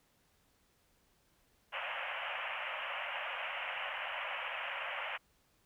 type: band-pass noise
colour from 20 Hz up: white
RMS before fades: -40 dBFS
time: 1.72-5.18 s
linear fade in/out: 20 ms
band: 530 to 3000 Hz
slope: 96 dB/octave
effects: pink hiss -72 dBFS RMS until 5.65 s